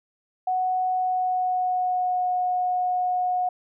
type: tone with pitch glide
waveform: sine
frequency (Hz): 740 to 727.7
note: F#5 to F#5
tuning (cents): 0 to -29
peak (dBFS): -21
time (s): 0.47-3.49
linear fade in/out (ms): 5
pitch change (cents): -29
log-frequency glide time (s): 0.89-2.29
effects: none